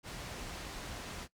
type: low-pass noise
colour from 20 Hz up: pink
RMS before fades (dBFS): -44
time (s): 0.03-1.28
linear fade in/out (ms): 50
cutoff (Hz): 7800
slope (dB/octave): 12
effects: noise-tail reverb RT60 0.1 s tail -18 dB re dry